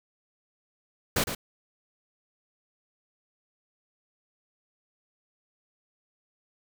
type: noise with echo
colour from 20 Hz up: pink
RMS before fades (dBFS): -25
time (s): 1.16-1.24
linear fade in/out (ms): 5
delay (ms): 110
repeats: 1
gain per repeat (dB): -8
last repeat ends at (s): 1.35
effects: none